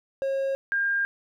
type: tone pair in turn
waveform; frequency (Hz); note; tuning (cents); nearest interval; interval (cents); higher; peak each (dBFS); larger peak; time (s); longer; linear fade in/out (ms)
triangle / sine; 542 / 1606; C#5 / G6; -39 / +41; octave + perfect fifth; 1880; second; -22; neither; 0.22-0.55 / 0.72-1.05; neither; 0
effects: none